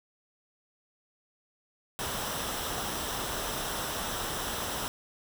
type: noise with comb filter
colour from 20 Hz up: pink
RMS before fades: -34 dBFS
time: 1.99-4.88 s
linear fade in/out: 0 ms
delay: 0.44 ms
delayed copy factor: -0.5
effects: none